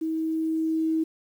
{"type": "tone with level ramp", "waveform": "sine", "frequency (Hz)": 320.2, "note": "D#4", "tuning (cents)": 50, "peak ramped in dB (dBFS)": [-25, -21], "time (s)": [0.01, 1.04], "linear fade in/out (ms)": 10, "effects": ["9-bit"]}